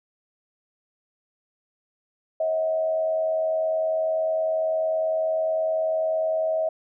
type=tone with frequency modulation; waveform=sine; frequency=639 Hz; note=D#5; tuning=46 cents sharp; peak=-21 dBFS; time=2.4-6.69 s; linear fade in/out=5 ms; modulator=90.8 Hz; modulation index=0.38; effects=none